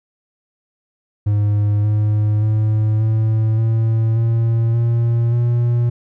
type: tone with pitch steps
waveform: triangle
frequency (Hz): 103.7 / 105.82 / 107.98 / 110.18 / 112.43 / 114.73 / 117.07 / 119.46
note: G#2 / G#2 / A2 / A2 / A2 / A#2 / A#2 / A#2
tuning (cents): -2 / +33 / -32 / +3 / +38 / -27 / +8 / +43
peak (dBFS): -11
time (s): 1.26-5.9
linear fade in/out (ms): 10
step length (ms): 580
effects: none